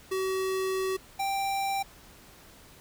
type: tone pair in turn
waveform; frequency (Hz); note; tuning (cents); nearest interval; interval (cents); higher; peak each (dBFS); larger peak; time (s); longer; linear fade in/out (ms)
square; 379.3 / 785.4; F#4 / G5; +43 / +3; octave + minor second; 1260; second; -28; neither; 0.11-0.97 / 1.19-1.83; first; 10
effects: pink hiss -53 dBFS RMS until 2.8 s